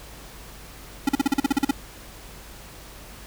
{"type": "tone bursts", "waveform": "square", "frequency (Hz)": 277.2, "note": "C#4", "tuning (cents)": 0, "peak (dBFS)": -17, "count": 11, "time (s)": [1.07, 1.711], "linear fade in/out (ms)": 5, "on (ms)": 21, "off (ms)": 41, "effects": ["added 50 Hz sine -45 dBFS peak until 3.26 s", "pink hiss -44 dBFS RMS until 3.26 s"]}